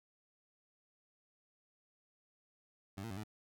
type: tone with pitch steps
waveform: 20% pulse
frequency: 97.7 / 114.4 / 94.9 / 107.1 Hz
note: G2 / A#2 / F#2 / A2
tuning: -5 / -32 / +44 / -46 cents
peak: -37 dBFS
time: 2.97-3.238 s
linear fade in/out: 10 ms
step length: 67 ms
effects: none